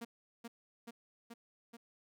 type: tone with echo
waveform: sawtooth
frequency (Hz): 233.1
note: A#3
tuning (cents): 0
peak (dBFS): -38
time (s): 0.01-0.05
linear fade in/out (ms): 10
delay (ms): 430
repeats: 4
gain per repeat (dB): -2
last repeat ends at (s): 1.77
effects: none